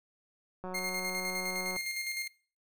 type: click train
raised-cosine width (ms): 1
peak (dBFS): -27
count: 208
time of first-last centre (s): 0.64-1.765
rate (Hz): 184
type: tone with tremolo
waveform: sawtooth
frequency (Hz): 2122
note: C7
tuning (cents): +24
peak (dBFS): -29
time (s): 0.74-2.28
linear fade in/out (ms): 10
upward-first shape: square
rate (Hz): 9.8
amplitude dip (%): 40
effects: noise-tail reverb RT60 0.4 s tail -21 dB re dry